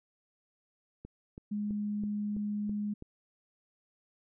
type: click train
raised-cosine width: 3 ms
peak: -31 dBFS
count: 7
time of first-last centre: 1.05-3.024 s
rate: 3.04 Hz
type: tone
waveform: sine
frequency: 207.7 Hz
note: G#3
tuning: in tune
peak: -31 dBFS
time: 1.51-2.94 s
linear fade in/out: 10 ms
effects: none